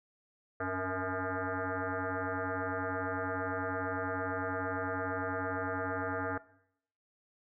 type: tone with frequency modulation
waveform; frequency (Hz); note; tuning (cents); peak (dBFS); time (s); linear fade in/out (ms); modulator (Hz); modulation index
sine; 471.9; A#4; +21; -32; 0.6-6.38; 5; 187; 6.2
effects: noise-tail reverb RT60 0.7 s tail -18 dB re dry